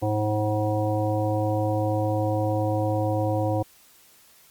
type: harmonic tone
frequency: 106.4 Hz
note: G#2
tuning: 42 cents sharp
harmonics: 1 / 3 / 5 / 7 / 9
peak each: -25 / -28 / -27 / -30 / -36 dBFS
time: 0.02-3.63 s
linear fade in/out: 10 ms
effects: white hiss -55 dBFS RMS until 4.5 s + Opus 48 kbps